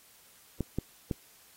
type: clicks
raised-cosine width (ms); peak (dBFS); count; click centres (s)
3; -17; 3; 0.607 / 0.786 / 1.112
effects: white hiss -59 dBFS RMS until 1.56 s + AAC 48 kbps